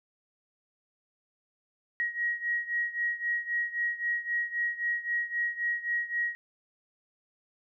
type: beating tone pair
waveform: sine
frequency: 1895 / 1898.8 Hz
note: A#6 / A#6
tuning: +28 / +31 cents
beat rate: 3.8 Hz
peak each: -30 / -33 dBFS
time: 2-6.35 s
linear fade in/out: 0 ms
effects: none